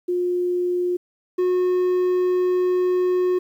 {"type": "tone pair in turn", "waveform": ["sine", "triangle"], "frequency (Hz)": [356.6, 363.3], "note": ["F4", "F#4"], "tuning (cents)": [36, -32], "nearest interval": "unison", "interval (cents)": 32, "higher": "second", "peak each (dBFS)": [-19, -15], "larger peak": "second", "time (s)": [[0.08, 0.97], [1.38, 3.39]], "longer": "second", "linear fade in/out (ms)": 10, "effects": ["9-bit"]}